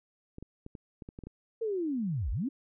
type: clicks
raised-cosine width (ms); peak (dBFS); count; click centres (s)
3; -30; 9; 0.384 / 0.426 / 0.664 / 0.752 / 1.022 / 1.089 / 1.189 / 1.237 / 1.27
type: linear two-way sweep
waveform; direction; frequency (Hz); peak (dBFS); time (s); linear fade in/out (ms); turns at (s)
sine; down then up; 466.2 to 43.65 to 296.2; -29; 1.61-2.49; 10; 2.31
effects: none